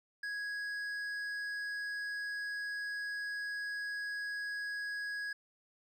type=tone with hard clipping; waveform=triangle; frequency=1661.2 Hz; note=G#6; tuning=in tune; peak=-38 dBFS; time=0.23-5.33 s; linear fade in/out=5 ms; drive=10 dB; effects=none